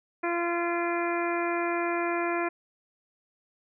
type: harmonic tone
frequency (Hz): 343.5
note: F4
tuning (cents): -29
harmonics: 1 / 2 / 3 / 4 / 5 / 6 / 7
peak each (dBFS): -29 / -32 / -34 / -36 / -37 / -39 / -37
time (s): 0.23-2.49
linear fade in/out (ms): 10
effects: none